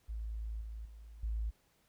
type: tone with level steps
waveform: sine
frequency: 54.8 Hz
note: A1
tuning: 6 cents flat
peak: -37 / -41 / -49 / -33 dBFS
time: 0.08-1.51 s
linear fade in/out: 20 ms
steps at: 0.61 / 0.85 / 1.23 s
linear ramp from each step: 5 ms
effects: pink hiss -72 dBFS RMS until 1.88 s